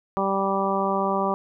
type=harmonic tone; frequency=195.1 Hz; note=G3; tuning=8 cents flat; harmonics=1 / 2 / 3 / 4 / 5 / 6; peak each=-28 / -28 / -28 / -28 / -28 / -28 dBFS; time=0.17-1.34 s; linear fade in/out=0 ms; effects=none